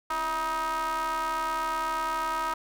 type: ring-modulated tone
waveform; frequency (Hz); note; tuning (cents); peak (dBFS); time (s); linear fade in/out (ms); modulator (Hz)
square; 153.7; D#3; -21; -25; 0.1-2.54; 5; 1110
effects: none